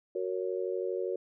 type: chord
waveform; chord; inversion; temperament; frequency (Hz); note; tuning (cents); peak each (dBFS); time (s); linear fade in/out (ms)
sine; F# major; none; just; 370 / 462.5 / 555; F#4 / A#4 / C#5; 0 / -14 / +2; -33 / -35 / -37; 0.15-1.16; 5
effects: none